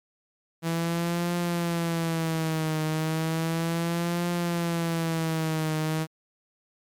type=tone with vibrato; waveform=sawtooth; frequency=164.81 Hz; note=E3; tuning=in tune; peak=-21 dBFS; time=0.62-6.07 s; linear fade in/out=50 ms; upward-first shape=triangle; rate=0.34 Hz; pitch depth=100 cents each way; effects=MP3 96 kbps